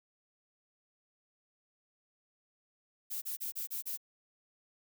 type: noise bursts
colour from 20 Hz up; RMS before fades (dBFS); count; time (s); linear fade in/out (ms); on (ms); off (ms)
violet; -38; 6; 3.1-3.975; 20; 120; 31
effects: none